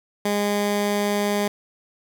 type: tone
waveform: 15% pulse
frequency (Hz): 205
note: G#3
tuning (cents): -22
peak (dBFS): -14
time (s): 0.25-1.48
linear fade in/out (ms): 5
effects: none